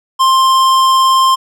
sine tone with tanh clipping, 1053 Hz, C6, 11 cents sharp, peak -9 dBFS, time 0.19-1.36 s, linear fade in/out 20 ms, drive 17 dB, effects none

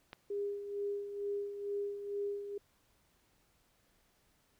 click, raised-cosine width 0.3 ms, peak -29 dBFS, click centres 0.131 s
sine tone with tremolo, 405.2 Hz, G#4, 43 cents flat, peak -33 dBFS, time 0.3-2.58 s, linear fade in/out 5 ms, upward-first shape sine, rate 2.2 Hz, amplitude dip 60%
effects pink hiss -72 dBFS RMS until 4.59 s

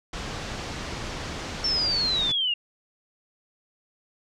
pink low-pass noise, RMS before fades -34 dBFS, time 0.13-2.32 s, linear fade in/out 5 ms, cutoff 6400 Hz, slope 24 dB/octave
sine linear sweep, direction down, 5450 to 2774 Hz, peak -22 dBFS, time 1.64-2.54 s, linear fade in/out 5 ms
effects none

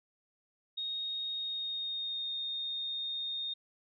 sine tone with pitch glide, 3729 to 3682 Hz, A#7 to A#7, 0 to -22 cents, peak -34 dBFS, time 0.77-3.54 s, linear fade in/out 10 ms, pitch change -22 cents, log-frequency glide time 1.31-2.31 s, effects none

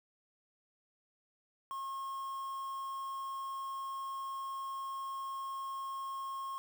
triangle tone with quantisation, 1079 Hz, C#6, 47 cents flat, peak -36 dBFS, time 1.71-6.58 s, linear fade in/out 0 ms, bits 9, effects none

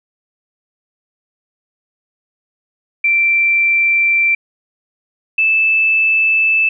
sine tone pair in turn, 2349 / 2630 Hz, D7 / E7, 0 / -5 cents, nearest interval major second, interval 195 cents, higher second, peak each -10 dBFS, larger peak neither, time 3.04-4.35 / 5.38-6.69 s, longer neither, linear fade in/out 5 ms, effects none

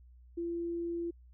sine tone, 340.5 Hz, F4, 44 cents flat, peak -33 dBFS, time 0.37-1.11 s, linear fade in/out 10 ms, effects added 61 Hz sine -54 dBFS peak until 1.33 s

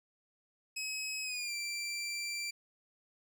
20% pulse tone with pitch glide, 2550 to 2352 Hz, D#7 to D7, +42 to +2 cents, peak -31 dBFS, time 0.76-2.51 s, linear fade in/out 10 ms, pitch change -140 cents, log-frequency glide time 1.24-1.54 s, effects none

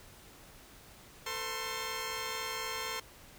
10% pulse tone cluster, 446.9 / 511 / 1066 Hz, A4 / C5 / C6, +27 / -41 / +32 cents, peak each -32 / -35 / -30 dBFS, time 1.26-3 s, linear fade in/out 5 ms, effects pink hiss -55 dBFS RMS until 3.38 s

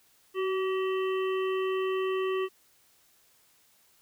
harmonic tone with a mistuned harmonic, 382.8 Hz, G4, 41 cents flat, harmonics 1 / 3 / 5 / 7 / 8, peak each -27 / -36 / -42 / -42 / -45 dBFS, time 0.34-2.49 s, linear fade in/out 50 ms, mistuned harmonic 1, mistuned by -24 cents, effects white hiss -64 dBFS RMS until 4.01 s

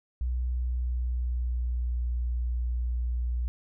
sine tone with pitch glide, 61.74 to 60.3 Hz, B1 to B1, 0 to -41 cents, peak -26 dBFS, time 0.21-3.48 s, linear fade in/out 0 ms, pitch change -41 cents, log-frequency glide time 0.47-2.09 s, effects none

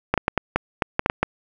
clicks, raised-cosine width 0.5 ms, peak -3 dBFS, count 10, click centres 0.14 / 0.177 / 0.281 / 0.377 / 0.56 / 0.822 / 0.994 / 1.061 / 1.099 / 1.23 s, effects none

